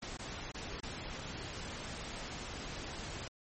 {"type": "noise with dropouts", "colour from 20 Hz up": "pink", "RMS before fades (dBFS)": -43, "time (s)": [0.02, 3.28], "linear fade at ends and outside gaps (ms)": 5, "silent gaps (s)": [[0.172, 0.19], [0.519, 0.543], [0.805, 0.83]], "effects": ["MP3 32 kbps"]}